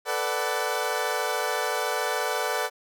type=chord; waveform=20% pulse; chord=B minor seventh; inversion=third; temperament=equal with one note detuned; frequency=440 / 493.9 / 587.3 / 751.2 Hz; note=A4 / B4 / D5 / F#5; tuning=0 / 0 / 0 / +26 cents; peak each=-26 dBFS; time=0.05-2.7 s; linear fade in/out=50 ms; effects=none